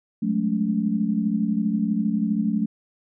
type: tone cluster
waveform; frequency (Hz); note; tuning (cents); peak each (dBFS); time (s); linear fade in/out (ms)
sine; 181 / 203.9 / 216.3 / 282.9; F#3 / G#3 / A3 / C#4; -38 / -32 / -29 / +35; -27 / -29 / -22 / -29; 0.22-2.66; 10
effects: none